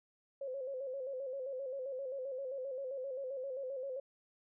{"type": "tone with vibrato", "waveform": "sine", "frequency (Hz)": 531, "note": "C5", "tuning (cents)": 25, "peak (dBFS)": -38, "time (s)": [0.41, 4], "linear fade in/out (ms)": 5, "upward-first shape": "square", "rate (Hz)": 7.6, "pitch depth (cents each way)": 66, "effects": []}